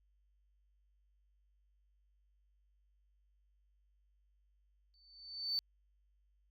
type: tone with exponential growth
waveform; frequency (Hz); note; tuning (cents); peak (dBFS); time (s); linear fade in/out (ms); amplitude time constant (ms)
sine; 4533; C#8; +38; -29; 4.94-5.59; 0; 140
effects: tanh soft clip ceiling -30 dBFS + added 50 Hz sine -70 dBFS peak until 6.5 s